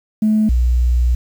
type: tone pair in turn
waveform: sine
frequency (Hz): 215.7 / 60.81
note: A3 / B1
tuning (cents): -34 / -26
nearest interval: octave + minor seventh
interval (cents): 2192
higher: first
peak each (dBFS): -10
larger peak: neither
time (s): 0.22-0.49 / 0.49-1.15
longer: second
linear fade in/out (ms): 5
effects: tanh soft clip ceiling -7 dBFS + 7-bit